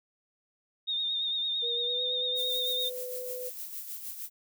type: tone with vibrato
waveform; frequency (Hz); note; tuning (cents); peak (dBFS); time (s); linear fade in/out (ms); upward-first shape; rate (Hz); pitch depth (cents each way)
sine; 3676; A#7; -25; -28; 0.87-2.9; 20; triangle; 8.9; 49
type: tone with pitch glide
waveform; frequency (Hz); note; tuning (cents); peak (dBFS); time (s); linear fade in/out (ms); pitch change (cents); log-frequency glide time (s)
sine; 476 to 501.4; A#4 to B4; +36 to +26; -36; 1.62-3.5; 20; +90; 1.76-2.03
type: noise with tremolo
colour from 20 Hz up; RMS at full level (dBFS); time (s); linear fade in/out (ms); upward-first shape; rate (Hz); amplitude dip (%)
violet; -38; 2.35-4.3; 50; sine; 6.5; 50
effects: none